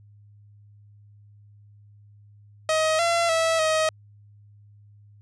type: tone with pitch steps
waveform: sawtooth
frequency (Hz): 631 / 680 / 653 / 631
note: D#5 / F5 / E5 / D#5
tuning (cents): +24 / -46 / -17 / +24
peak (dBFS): -16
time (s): 2.69-3.89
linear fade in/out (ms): 2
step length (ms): 300
effects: added 103 Hz sine -49 dBFS peak until 5.21 s + resampled to 22050 Hz

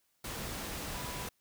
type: tone in noise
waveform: sine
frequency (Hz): 987.8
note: B5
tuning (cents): 0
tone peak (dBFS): -46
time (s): 0.94-1.27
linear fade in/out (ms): 5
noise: pink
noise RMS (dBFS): -40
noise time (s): 0.24-1.29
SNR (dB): -9
effects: white hiss -75 dBFS RMS until 1.4 s

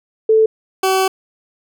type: tone pair in turn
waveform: sine / 20% pulse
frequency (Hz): 440 / 380.1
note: A4 / F#4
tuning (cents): 0 / +47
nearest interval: minor third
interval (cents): 253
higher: first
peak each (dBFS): -8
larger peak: neither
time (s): 0.29-0.46 / 0.83-1.08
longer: second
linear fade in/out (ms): 5
effects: none

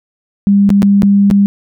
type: tone with dropouts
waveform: sine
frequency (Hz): 200.2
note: G3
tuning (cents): +37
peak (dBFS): -5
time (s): 0.47-1.46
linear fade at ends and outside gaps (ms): 0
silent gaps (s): 0.692-0.703 / 0.821-0.829 / 1.021-1.032 / 1.302-1.311
effects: none

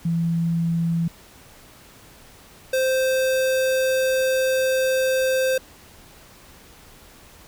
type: tone pair in turn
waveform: sine / square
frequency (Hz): 167.3 / 522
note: E3 / C5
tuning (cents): +26 / -4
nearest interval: octave + minor sixth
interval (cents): 1970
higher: second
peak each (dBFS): -19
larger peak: neither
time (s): 0.05-1.08 / 2.73-5.58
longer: second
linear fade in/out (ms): 5
effects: pink hiss -48 dBFS RMS until 7.47 s

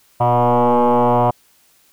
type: tone with frequency modulation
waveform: sine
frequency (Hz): 120.6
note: B2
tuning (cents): -41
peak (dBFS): -10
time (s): 0.2-1.31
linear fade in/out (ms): 10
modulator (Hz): 121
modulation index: 7.7
effects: tanh soft clip ceiling -7 dBFS + white hiss -55 dBFS RMS until 1.92 s

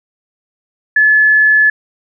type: tone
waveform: sine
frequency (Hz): 1721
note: A6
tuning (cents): -39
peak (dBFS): -6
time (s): 0.96-1.7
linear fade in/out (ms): 5
effects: none

